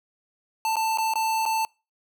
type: tone with dropouts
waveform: square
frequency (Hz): 887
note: A5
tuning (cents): +14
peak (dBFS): -23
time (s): 0.65-1.65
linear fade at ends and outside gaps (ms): 1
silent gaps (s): 0.757-0.767 / 0.974-0.984 / 1.137-1.156 / 1.454-1.461
effects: noise-tail reverb RT60 0.3 s tail -26 dB re dry